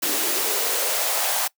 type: noise with high-pass filter sweep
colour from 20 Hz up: white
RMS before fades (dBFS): -23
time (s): 0.02-1.48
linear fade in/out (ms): 10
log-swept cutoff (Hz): 290 to 790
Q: 3
effects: noise-tail reverb RT60 0.1 s tail -22 dB re dry